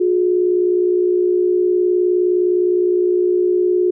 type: tone pair together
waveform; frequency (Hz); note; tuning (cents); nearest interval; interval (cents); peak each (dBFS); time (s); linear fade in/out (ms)
sine; 359.9 / 419.4; F#4 / G#4; -48 / +17; minor third; 265; -13 / -21; 0-3.91; 10
effects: none